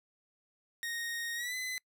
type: tone with pitch glide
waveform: sawtooth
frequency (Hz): 1863 to 2020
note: A#6 to B6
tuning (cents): -2 to +39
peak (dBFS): -32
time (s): 0.83-1.78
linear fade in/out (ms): 0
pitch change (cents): +141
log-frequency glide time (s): 1.35-1.55
effects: noise-tail reverb RT60 0.1 s tail -26 dB re dry